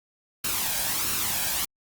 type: noise with flanger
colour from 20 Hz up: white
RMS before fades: -27 dBFS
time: 0.44-1.65 s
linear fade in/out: 5 ms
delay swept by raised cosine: 0.72 to 1.27 ms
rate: 1.5 Hz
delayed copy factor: +0.5
effects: Opus 48 kbps